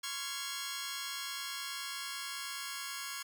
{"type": "chord", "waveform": "10% pulse", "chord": "Db major seventh", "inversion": "third", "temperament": "just", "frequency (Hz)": [1039.4, 1108.7, 1385.9, 1663.1], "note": ["C6", "Db6", "F6", "Ab6"], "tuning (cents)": [-12, 0, -14, 2], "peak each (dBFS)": [-39, -35, -37, -34], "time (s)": [0.03, 3.23], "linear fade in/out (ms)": 10, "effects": []}